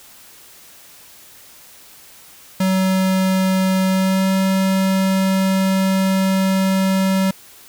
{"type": "tone with pitch glide", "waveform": "square", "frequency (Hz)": [188.8, 190.99], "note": ["F#3", "G3"], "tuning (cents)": [35, -45], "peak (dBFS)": -15, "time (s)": [2.6, 7.31], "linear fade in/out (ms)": 5, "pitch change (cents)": 20, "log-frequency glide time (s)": [3.87, 4.34], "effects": ["white hiss -44 dBFS RMS until 7.68 s"]}